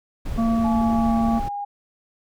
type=noise; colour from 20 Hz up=brown; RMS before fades=-29 dBFS; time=0.25-1.49 s; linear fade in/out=10 ms
type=harmonic tone; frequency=228.3 Hz; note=A#3; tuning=36 cents flat; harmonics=1 / 3 / 5; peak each=-18 / -28 / -32 dBFS; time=0.37-1.4 s; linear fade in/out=20 ms
type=tone with pitch glide; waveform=sine; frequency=850 to 813 Hz; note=G#5 to G#5; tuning=+40 to -37 cents; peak=-26 dBFS; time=0.64-1.65 s; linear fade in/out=10 ms; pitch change=-77 cents; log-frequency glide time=0.75-1.2 s
effects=none